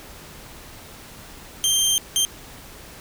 20% pulse tone bursts at uneven times, 3159 Hz, G7, 13 cents sharp, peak -12 dBFS, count 2, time 1.64-1.98 / 2.16-2.25 s, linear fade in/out 0 ms, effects pink hiss -42 dBFS RMS until 3 s

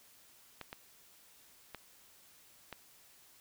clicks, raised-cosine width 0.3 ms, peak -27 dBFS, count 4, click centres 0.613 / 0.729 / 1.747 / 2.727 s, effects white hiss -62 dBFS RMS until 3.4 s

